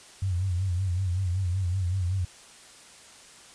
sine tone with vibrato, 92 Hz, F#2, 9 cents flat, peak -24 dBFS, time 0.22-2.25 s, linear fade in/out 5 ms, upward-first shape sine, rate 5.3 Hz, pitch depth 99 cents each way, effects white hiss -50 dBFS RMS until 3.54 s + resampled to 22050 Hz

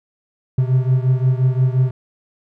triangle beating tone pair, 127.1 / 132.8 Hz, C3 / C3, -50 / +26 cents, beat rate 5.7 Hz, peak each -13 / -16 dBFS, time 0.58-1.91 s, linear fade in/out 5 ms, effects none

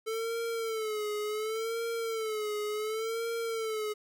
square tone with vibrato, 440 Hz, A4, in tune, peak -32 dBFS, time 0.06-3.94 s, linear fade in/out 20 ms, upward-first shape sine, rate 0.69 Hz, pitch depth 85 cents each way, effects none

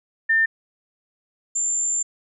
sine tone pair in turn, 1800 / 7246 Hz, A6 / A8, +39 / +50 cents, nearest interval 2 octaves, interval 2411 cents, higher second, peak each -15 / -20 dBFS, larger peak first, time 0.29-0.46 / 1.55-2.03 s, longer second, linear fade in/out 10 ms, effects none

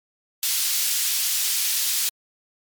pink high-pass noise, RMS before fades -23 dBFS, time 0.43-2.09 s, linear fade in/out 0 ms, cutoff 4100 Hz, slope 12 dB/octave, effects MP3 96 kbps

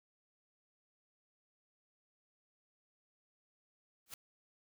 white noise with exponential growth, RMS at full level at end -42 dBFS, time 4.06-4.14 s, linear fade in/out 2 ms, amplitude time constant 17 ms, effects none

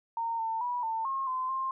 sine tone with pitch steps, 919 / 899 / 975 / 897 / 1076 / 1030 / 1058 Hz, A#5 / A5 / B5 / A5 / C6 / C6 / C6, -25 / +37 / -23 / +33 / +48 / -28 / +19 cents, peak -29 dBFS, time 0.17-1.71 s, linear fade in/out 2 ms, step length 220 ms, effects none

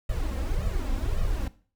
brown noise with flanger, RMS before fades -27 dBFS, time 0.09-1.48 s, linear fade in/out 5 ms, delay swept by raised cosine 1.6 to 3.8 ms, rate 1.8 Hz, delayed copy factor +0.95, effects noise-tail reverb RT60 0.4 s tail -17 dB re dry

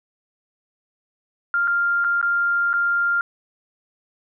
sine tone with dropouts, 1396.9 Hz, F6, in tune, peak -17 dBFS, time 1.54-3.21 s, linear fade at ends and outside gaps 1 ms, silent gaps 1.674-1.678 / 2.042-2.046 / 2.214-2.227 / 2.731-2.738 s, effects none

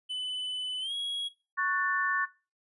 triangle tone with pitch glide, 3006 to 3316 Hz, F#7 to G#7, +27 to -3 cents, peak -30 dBFS, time 0.09-1.29 s, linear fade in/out 20 ms, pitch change +170 cents, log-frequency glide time 0.8-0.93 s
sine chord, F# minor, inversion second, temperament just, 1110 / 1480 / 1776 Hz, C#6 / F#6 / A6, +2 / 0 / +16 cents, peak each -30 / -33 / -30 dBFS, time 1.57-2.26 s, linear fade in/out 20 ms
effects noise-tail reverb RT60 0.3 s tail -18 dB re dry + resampled to 24000 Hz

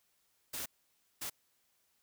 white noise bursts at uneven times, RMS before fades -40 dBFS, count 2, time 0.53-0.66 / 1.21-1.3 s, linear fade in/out 10 ms, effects white hiss -75 dBFS RMS until 2.02 s

